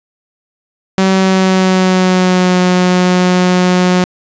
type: tone with pitch glide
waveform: sawtooth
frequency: 190.4 to 181.38 Hz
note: F#3 to F#3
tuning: +50 to -34 cents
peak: -4 dBFS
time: 0.98-4.04 s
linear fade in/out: 0 ms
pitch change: -84 cents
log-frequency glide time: 1.12-2.6 s
effects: resampled to 16000 Hz + 7-bit